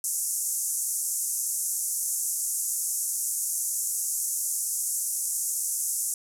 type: band-pass noise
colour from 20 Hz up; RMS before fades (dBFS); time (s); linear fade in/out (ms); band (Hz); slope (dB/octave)
white; -29; 0.04-6.14; 2; 6200 to 12000; 48
effects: none